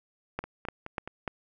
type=two click trains; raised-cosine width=0.5 ms; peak=-23 / -16 dBFS; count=4 / 4; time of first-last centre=0.44-1.076 / 0.39-1.278 s; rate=4.72 / 3.38 Hz; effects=none